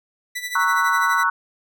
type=tone with tremolo; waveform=sawtooth; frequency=1975.5 Hz; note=B6; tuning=in tune; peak=-21 dBFS; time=0.35-1.24 s; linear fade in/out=10 ms; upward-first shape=sine; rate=12 Hz; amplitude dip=70%
type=chord; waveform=sine; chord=F# dominant seventh; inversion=first; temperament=equal; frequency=932.3 / 1108.7 / 1318.5 / 1480 Hz; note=A#5 / C#6 / E6 / F#6; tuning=0 / 0 / 0 / 0 cents; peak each=-24 / -21 / -24 / -20 dBFS; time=0.55-1.3 s; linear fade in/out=5 ms
effects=none